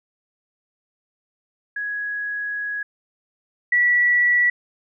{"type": "tone pair in turn", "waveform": "sine", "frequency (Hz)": [1668, 1947.4], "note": ["G#6", "B6"], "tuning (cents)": [7, -25], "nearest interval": "minor third", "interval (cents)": 268, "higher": "second", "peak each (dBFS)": [-24, -14], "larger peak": "second", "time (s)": [[1.76, 2.83], [3.72, 4.5]], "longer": "first", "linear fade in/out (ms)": 5, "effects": []}